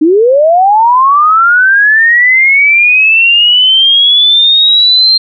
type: linear sweep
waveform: sine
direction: up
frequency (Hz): 293.7 to 4186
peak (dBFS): -3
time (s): 0.01-5.18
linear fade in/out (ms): 10
effects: none